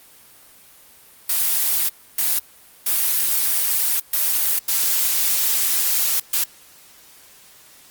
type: noise bursts at uneven times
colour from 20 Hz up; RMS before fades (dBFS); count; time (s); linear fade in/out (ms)
blue; -19; 6; 1.29-1.89 / 2.18-2.39 / 2.86-4 / 4.13-4.59 / 4.68-6.2 / 6.33-6.44; 5
effects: white hiss -48 dBFS RMS until 7.9 s + Opus 32 kbps

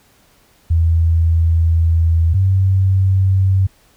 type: tone pair in turn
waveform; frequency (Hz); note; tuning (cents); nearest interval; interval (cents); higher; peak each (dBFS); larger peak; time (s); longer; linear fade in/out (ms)
sine; 82.5 / 95.36; E2 / G2; +2 / -47; minor third; 251; second; -10; neither; 0.7-2.34 / 2.34-3.67; first; 10
effects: pink hiss -53 dBFS RMS until 3.96 s

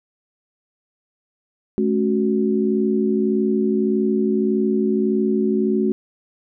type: chord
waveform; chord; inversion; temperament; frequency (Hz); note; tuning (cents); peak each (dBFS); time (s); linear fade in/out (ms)
sine; F# minor; first; equal with one note detuned; 215.5 / 277.2 / 370; A3 / C#4 / F#4; -36 / 0 / 0; -19 / -24 / -20; 1.78-5.92; 0
effects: none

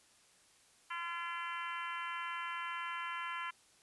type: harmonic tone with a mistuned harmonic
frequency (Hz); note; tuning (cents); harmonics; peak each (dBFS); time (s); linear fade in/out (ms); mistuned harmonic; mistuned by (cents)
341.8; F4; -37; 3 / 4 / 5 / 6 / 7 / 8 / 9; -42 / -44 / -46 / -48 / -49 / -50 / -51; 0.9-3.51; 10; 7; -31
effects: white hiss -66 dBFS RMS until 3.82 s + resampled to 24000 Hz

